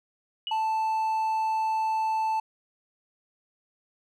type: tone with exponential decay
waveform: sine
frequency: 2930 Hz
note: F#7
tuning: 18 cents flat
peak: -27 dBFS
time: 0.47-0.65 s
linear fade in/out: 1 ms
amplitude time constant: 39 ms
type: tone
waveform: triangle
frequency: 880 Hz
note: A5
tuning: in tune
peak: -22 dBFS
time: 0.51-2.4 s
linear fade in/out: 5 ms
effects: none